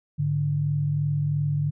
sine tone pair together, 103.59 / 146.5 Hz, G#2 / D3, -4 / -4 cents, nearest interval tritone, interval 600 cents, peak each -30 / -22 dBFS, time 0.18-1.71 s, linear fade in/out 20 ms, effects none

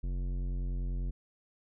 triangle tone with tanh clipping, 45.06 Hz, F#1, 45 cents flat, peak -33 dBFS, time 0.03-1.11 s, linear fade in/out 10 ms, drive 18 dB, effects none

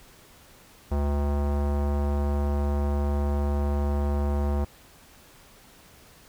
square tone with low-pass filter, 71.9 Hz, D2, 36 cents flat, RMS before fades -25 dBFS, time 0.91-4.65 s, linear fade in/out 10 ms, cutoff 880 Hz, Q 1.4, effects pink hiss -53 dBFS RMS until 6.28 s

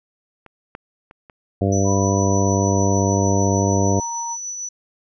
clicks, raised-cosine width 0.5 ms, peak -27 / -18 / -27 / -28 dBFS, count 4, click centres 0.463 / 0.751 / 1.111 / 1.298 s
harmonic tone, 98 Hz, G2, in tune, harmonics 1 / 2 / 3 / 4 / 5 / 6 / 7, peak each -19 / -22 / -24 / -25 / -26 / -27 / -27 dBFS, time 1.61-4 s, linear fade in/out 5 ms
sine tone with tremolo, 5950 Hz, F#8, 9 cents sharp, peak -25 dBFS, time 1.72-4.69 s, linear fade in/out 5 ms, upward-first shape triangle, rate 6.6 Hz, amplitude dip 35%
sine tone with pitch glide, 979 to 935.9 Hz, B5 to A#5, -15 to +7 cents, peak -26 dBFS, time 1.84-4.37 s, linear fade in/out 50 ms, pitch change -78 cents, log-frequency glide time 2.12-3.36 s
effects none

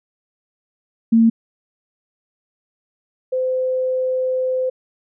sine tone pair in turn, 227.4 / 514 Hz, A#3 / C5, -43 / -31 cents, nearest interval octave + major second, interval 1412 cents, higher second, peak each -9 / -17 dBFS, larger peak first, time 1.12-1.3 / 3.32-4.7 s, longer second, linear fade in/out 10 ms, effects none

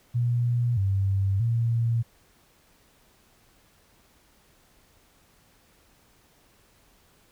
sine tone with pitch steps, 120.3 / 97.4 / 116.2 Hz, B2 / G2 / A#2, -45 / -11 / -5 cents, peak -21 dBFS, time 0.14-2.03 s, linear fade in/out 20 ms, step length 630 ms, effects pink hiss -61 dBFS RMS until 7.31 s

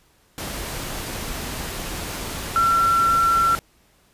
sine tone in noise, 1355 Hz, E6, 47 cents sharp, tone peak -15 dBFS, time 2.56-3.55 s, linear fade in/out 0 ms, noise pink, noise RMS -30 dBFS, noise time 0.38-3.59 s, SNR +12 dB, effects pink hiss -59 dBFS RMS until 4.13 s + resampled to 32000 Hz

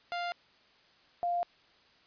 sawtooth / sine tone pair in turn, 698.5 / 698.5 Hz, F5 / F5, 0 / 0 cents, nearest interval unison, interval 0 cents, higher neither, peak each -29 / -28 dBFS, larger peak second, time 0.12-0.32 / 1.23-1.43 s, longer neither, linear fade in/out 0 ms, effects white hiss -63 dBFS RMS until 2.06 s + resampled to 11025 Hz

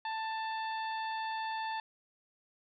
harmonic tone, 885 Hz, A5, 10 cents sharp, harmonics 1 / 2 / 3 / 4 / 5, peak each -35 / -42 / -48 / -49 / -51 dBFS, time 0.05-1.8 s, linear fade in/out 2 ms, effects none

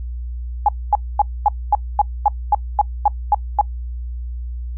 sine tone bursts, 830.6 Hz, G#5, in tune, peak -9 dBFS, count 12, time 0.66-3.612 s, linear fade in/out 2 ms, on 26 ms, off 240 ms, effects noise-tail reverb RT60 0.1 s tail -25 dB re dry + added 60 Hz sine -24 dBFS peak until 4.77 s

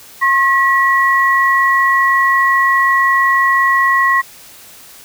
sine tone pair together, 1078.5 / 1924 Hz, C#6 / B6, -48 / -46 cents, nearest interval minor seventh, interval 1002 cents, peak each -12 dBFS, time 0.21-4.22 s, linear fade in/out 20 ms, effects white hiss -39 dBFS RMS until 5.04 s

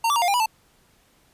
square tone with pitch steps, 916 / 1160 / 934 / 706 / 802 / 979 / 882 Hz, A#5 / D6 / A#5 / F5 / G5 / B5 / A5, -31 / -22 / +3 / +19 / +39 / -15 / +4 cents, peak -19 dBFS, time 0.04-0.46 s, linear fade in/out 5 ms, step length 60 ms, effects pink hiss -60 dBFS RMS until 1.33 s + resampled to 32000 Hz

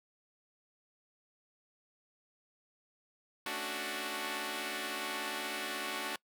5% pulse chord, D major seventh, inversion second, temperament equal, 220 / 277.2 / 293.7 / 370 Hz, A3 / C#4 / D4 / F#4, 0 / 0 / 0 / 0 cents, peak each -33 / -34 / -30 / -28 dBFS, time 3.46-6.16 s, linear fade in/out 2 ms, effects noise-tail reverb RT60 0.1 s tail -24 dB re dry

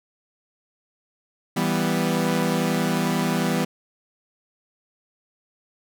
sawtooth chord, E minor, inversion none, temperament equal, 164.81 / 196 / 246.9 Hz, E3 / G3 / B3, 0 / 0 / 0 cents, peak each -21 dBFS, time 1.56-3.65 s, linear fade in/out 10 ms, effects none

